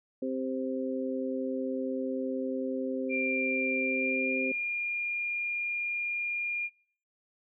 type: harmonic tone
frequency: 130.81 Hz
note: C3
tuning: in tune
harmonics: 2 / 3 / 4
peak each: -32 / -37 / -35 dBFS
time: 0.22-4.52 s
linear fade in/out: 5 ms
type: tone with pitch glide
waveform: sine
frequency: 2379 to 2412 Hz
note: D7 to D7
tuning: +22 to +46 cents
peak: -29 dBFS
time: 3.09-6.7 s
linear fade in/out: 50 ms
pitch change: +24 cents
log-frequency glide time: 3.86-4.45 s
effects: noise-tail reverb RT60 0.5 s tail -23 dB re dry